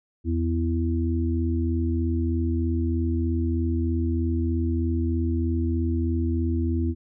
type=harmonic tone; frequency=83.2 Hz; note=E2; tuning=17 cents sharp; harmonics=1 / 3 / 4; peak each=-23 / -28 / -29 dBFS; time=0.24-6.95 s; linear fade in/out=50 ms; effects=none